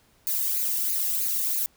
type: noise with flanger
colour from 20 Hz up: violet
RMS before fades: -26 dBFS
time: 0.27-1.66 s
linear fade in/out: 0 ms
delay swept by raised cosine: 0.44 to 1.11 ms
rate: 3.1 Hz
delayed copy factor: +0.55
effects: pink hiss -62 dBFS RMS until 1.76 s